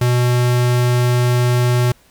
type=tone; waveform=square; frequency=122.9 Hz; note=B2; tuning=8 cents flat; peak=-13 dBFS; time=0.01-1.92 s; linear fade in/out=5 ms; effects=pink hiss -52 dBFS RMS until 2.1 s